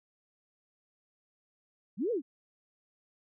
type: linear two-way sweep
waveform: sine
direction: up then down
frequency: 155.56 to 504 to 234.1 Hz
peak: -28 dBFS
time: 1.97-2.22 s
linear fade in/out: 50 ms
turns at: 2.11 s
effects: none